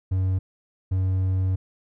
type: tone pair in turn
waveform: triangle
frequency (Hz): 93.8 / 93.8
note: F#2 / F#2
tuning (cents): +24 / +24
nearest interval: unison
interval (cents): 0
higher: neither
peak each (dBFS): -18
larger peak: neither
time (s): 0.11-0.39 / 0.91-1.56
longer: second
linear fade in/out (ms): 10
effects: none